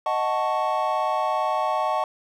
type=chord; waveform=triangle; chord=D# half-diminished seventh; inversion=none; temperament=equal; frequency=622.3 / 740 / 880 / 1108.7 Hz; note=D#5 / F#5 / A5 / C#6; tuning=0 / 0 / 0 / 0 cents; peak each=-25 dBFS; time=0.06-2.04 s; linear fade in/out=2 ms; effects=none